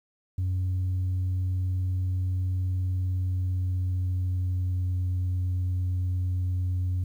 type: tone with pitch glide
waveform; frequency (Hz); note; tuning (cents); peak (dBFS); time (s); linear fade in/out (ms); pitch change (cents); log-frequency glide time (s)
sine; 92.1 to 90.88; F#2 to F#2; -7 to -31; -22; 0.38-7.04; 5; -24; 2.68-4.98
effects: tanh soft clip ceiling -23 dBFS + 10-bit